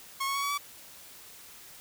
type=tone with pitch steps; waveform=sawtooth; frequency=1089 / 1103.6 / 1118.3 / 1133.3 / 1148.4 Hz; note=C#6 / C#6 / C#6 / C#6 / D6; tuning=-31 / -8 / +15 / +38 / -39 cents; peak=-25 dBFS; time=0.2-0.58 s; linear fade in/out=10 ms; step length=76 ms; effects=white hiss -50 dBFS RMS until 1.8 s